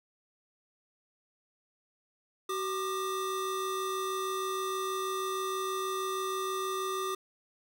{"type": "tone pair together", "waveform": "square", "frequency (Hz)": [379.2, 1203.9], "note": ["F#4", "D6"], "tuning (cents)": [43, 43], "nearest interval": "octave + minor sixth", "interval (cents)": 2000, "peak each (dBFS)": [-35, -35], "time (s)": [2.49, 7.15], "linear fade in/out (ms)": 5, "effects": []}